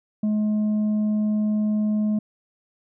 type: tone with tanh clipping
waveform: triangle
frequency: 212.2 Hz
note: G#3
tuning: 38 cents sharp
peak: -20 dBFS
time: 0.23-2.19 s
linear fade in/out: 5 ms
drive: 8 dB
effects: none